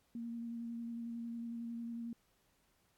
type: tone with vibrato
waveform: sine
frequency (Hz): 233.1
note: A#3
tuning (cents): 0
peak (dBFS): -40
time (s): 0.15-2.13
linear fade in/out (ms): 2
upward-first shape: square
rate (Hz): 11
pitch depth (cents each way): 12
effects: pink hiss -75 dBFS RMS until 2.97 s + AAC 64 kbps